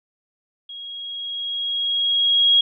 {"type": "tone with level ramp", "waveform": "sine", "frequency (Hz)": 3293, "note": "G#7", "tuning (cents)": -15, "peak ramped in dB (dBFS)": [-33, -11], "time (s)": [0.69, 2.61], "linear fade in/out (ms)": 5, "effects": []}